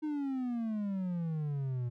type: exponential sweep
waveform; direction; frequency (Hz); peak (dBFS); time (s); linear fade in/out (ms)
triangle; down; 311.1 to 118.7; -30; 0.02-1.9; 20
effects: none